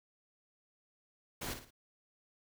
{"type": "noise with echo", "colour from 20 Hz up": "pink", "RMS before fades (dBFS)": -40, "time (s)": [1.41, 1.54], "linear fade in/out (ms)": 10, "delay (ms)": 56, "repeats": 3, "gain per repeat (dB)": -8, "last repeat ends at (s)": 1.708, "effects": []}